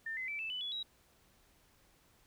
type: tone with pitch steps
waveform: sine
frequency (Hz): 1800 / 2044 / 2321 / 2635 / 2992 / 3398 / 3858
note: A6 / C7 / D7 / E7 / F#7 / G#7 / B7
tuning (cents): +39 / -41 / -21 / -1 / +19 / +39 / -41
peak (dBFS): -37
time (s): 0.06-0.83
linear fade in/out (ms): 5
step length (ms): 110
effects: pink hiss -68 dBFS RMS until 2.26 s